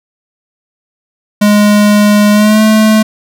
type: tone with pitch glide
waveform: square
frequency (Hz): 207.7 to 216.9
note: G#3 to A3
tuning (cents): 0 to -25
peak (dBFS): -5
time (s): 1.41-3.03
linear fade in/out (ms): 10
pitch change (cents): +75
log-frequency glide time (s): 2.32-2.62
effects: none